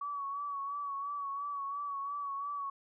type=tone with vibrato; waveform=sine; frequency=1131 Hz; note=C#6; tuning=34 cents sharp; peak=-35 dBFS; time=0.01-2.7 s; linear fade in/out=5 ms; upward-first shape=sine; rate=2.9 Hz; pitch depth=41 cents each way; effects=none